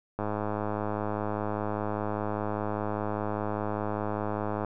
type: click train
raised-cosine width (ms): 1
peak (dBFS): -17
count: 469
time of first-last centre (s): 0.19-4.647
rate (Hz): 105
effects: none